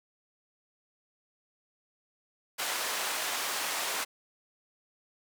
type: band-pass noise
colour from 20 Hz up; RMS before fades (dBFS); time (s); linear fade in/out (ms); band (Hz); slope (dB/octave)
pink; -33; 2.58-4.05; 20; 740 to 14000; 12
effects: none